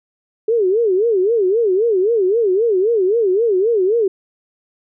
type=tone with vibrato; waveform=sine; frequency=415.3 Hz; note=G#4; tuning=in tune; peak=-12 dBFS; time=0.48-4.08 s; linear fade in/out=5 ms; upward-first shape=sine; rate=3.8 Hz; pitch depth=230 cents each way; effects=none